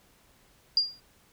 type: tone with exponential decay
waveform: sine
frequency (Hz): 4806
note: D8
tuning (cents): +39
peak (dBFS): -17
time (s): 0.77-1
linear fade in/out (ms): 2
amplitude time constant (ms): 48
effects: pink hiss -62 dBFS RMS until 1.32 s